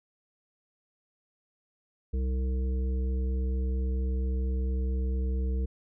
harmonic tone, 64.6 Hz, C2, 21 cents flat, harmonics 1 / 3 / 5 / 7, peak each -26 / -39 / -45 / -42 dBFS, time 2.13-5.66 s, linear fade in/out 10 ms, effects none

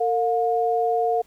sine tone pair together, 455.2 / 714 Hz, A#4 / F5, -41 / +38 cents, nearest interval minor sixth, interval 779 cents, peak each -22 / -21 dBFS, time 0-1.22 s, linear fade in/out 10 ms, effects pink hiss -58 dBFS RMS until 1.26 s

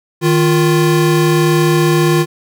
square tone pair together, 155.6 / 349.3 Hz, D#3 / F4, 0 / 0 cents, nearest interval octave + major second, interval 1400 cents, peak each -13 dBFS, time 0.21-2.26 s, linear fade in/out 50 ms, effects none

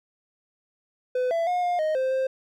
triangle tone with pitch steps, 504 / 668 / 717 / 709 / 622 / 522 / 526 Hz, B4 / E5 / F5 / F5 / D#5 / C5 / C5, +35 / +23 / +45 / +26 / -1 / -4 / +9 cents, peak -20 dBFS, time 1.15-2.27 s, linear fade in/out 5 ms, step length 160 ms, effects none

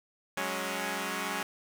5% pulse chord, F# suspended second, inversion none, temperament equal with one note detuned, 185 / 208.4 / 277.2 Hz, F#3 / G#3 / C#4, 0 / +6 / 0 cents, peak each -25 dBFS, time 0.37-1.43 s, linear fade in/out 2 ms, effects none

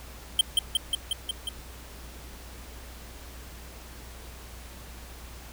square tone with echo, 3136 Hz, G7, in tune, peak -17 dBFS, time 0.39-0.41 s, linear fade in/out 2 ms, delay 180 ms, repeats 6, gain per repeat -2 dB, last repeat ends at 1.49 s, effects added 60 Hz sine -44 dBFS peak until 5.52 s + pink hiss -47 dBFS RMS until 5.52 s

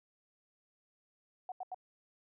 sine tone bursts, 740 Hz, F#5, in tune, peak -38 dBFS, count 3, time 1.49-1.745 s, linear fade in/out 2 ms, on 29 ms, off 84 ms, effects none

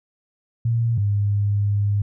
sine tone pair in turn, 116 / 102.05 Hz, A#2 / G#2, -8 / -30 cents, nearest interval major second, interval 222 cents, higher first, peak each -17 dBFS, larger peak neither, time 0.65-0.98 / 0.98-2.02 s, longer second, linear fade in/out 5 ms, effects none

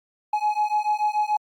triangle beating tone pair, 840 / 846.9 Hz, G#5 / G#5, +19 / +34 cents, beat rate 6.9 Hz, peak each -21 / -21 dBFS, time 0.33-1.37 s, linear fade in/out 5 ms, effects tanh soft clip ceiling -12 dBFS + Opus 48 kbps

